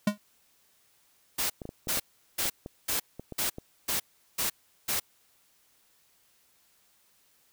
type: tone with exponential decay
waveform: square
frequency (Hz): 207.1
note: G#3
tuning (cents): -5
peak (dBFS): -19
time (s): 0.07-0.18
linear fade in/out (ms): 5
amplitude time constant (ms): 22
type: noise bursts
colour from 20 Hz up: white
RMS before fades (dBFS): -29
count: 8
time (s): 1.38-5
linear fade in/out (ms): 10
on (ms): 120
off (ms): 380
type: clicks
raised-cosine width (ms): 2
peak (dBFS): -25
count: 10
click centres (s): 1.618 / 1.654 / 1.691 / 1.872 / 1.973 / 2.456 / 2.661 / 3.196 / 3.323 / 3.584
effects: white hiss -66 dBFS RMS until 7.52 s